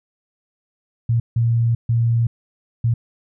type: tone bursts at uneven times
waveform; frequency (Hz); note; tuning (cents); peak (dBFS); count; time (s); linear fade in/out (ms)
sine; 116.5; A#2; -1; -14; 4; 1.09-1.2 / 1.36-1.75 / 1.89-2.27 / 2.84-2.94; 5
effects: none